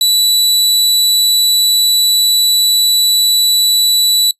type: tone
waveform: sawtooth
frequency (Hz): 3951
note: B7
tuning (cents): 0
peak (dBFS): -5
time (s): 0.01-4.31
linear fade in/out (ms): 2
effects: noise-tail reverb RT60 0.1 s tail -23 dB re dry + resampled to 32000 Hz